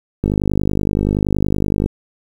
click train, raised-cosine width 3 ms, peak -4 dBFS, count 83, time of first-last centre 0.24-1.861 s, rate 50.6 Hz, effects 7-bit

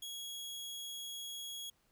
sawtooth tone, 3322 Hz, G#7, in tune, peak -39 dBFS, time 0.02-1.7 s, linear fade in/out 5 ms, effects pink hiss -74 dBFS RMS until 1.91 s

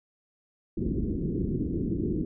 white low-pass noise, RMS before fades -29 dBFS, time 0.77-2.25 s, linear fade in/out 2 ms, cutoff 370 Hz, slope 48 dB/octave, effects none

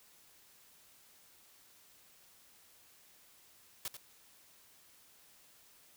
white noise with echo, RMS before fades -39 dBFS, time 3.85-3.88 s, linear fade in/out 2 ms, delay 89 ms, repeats 1, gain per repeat -9 dB, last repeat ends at 3.969 s, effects white hiss -63 dBFS RMS until 5.96 s

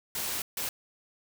white noise bursts at uneven times, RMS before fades -33 dBFS, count 2, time 0.15-0.42 / 0.57-0.69 s, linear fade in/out 2 ms, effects none

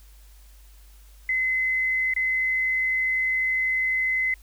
sine tone with dropouts, 2043 Hz, C7, 42 cents flat, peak -21 dBFS, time 1.29-4.34 s, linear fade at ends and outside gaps 2 ms, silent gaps 2.138-2.163 s, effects added 50 Hz sine -47 dBFS peak until 4.42 s + white hiss -58 dBFS RMS until 4.42 s

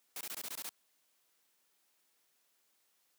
white noise bursts, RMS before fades -42 dBFS, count 8, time 0.16-0.692 s, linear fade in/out 2 ms, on 49 ms, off 20 ms, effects white hiss -75 dBFS RMS until 3.18 s + high-pass 200 Hz 12 dB/octave

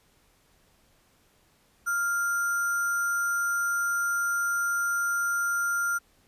sine tone with sample-and-hold, 1396.9 Hz, F6, in tune, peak -24 dBFS, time 1.86-5.99 s, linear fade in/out 20 ms, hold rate 7350 Hz, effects pink hiss -64 dBFS RMS until 6.27 s + resampled to 32000 Hz

